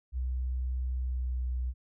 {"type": "tone with pitch glide", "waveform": "sine", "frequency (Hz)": [63.2, 62.37], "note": ["B1", "B1"], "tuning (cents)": [41, 18], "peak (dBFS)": -29, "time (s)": [0.12, 1.74], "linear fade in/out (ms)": 50, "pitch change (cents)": -23, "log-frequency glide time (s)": [1.02, 1.41], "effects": []}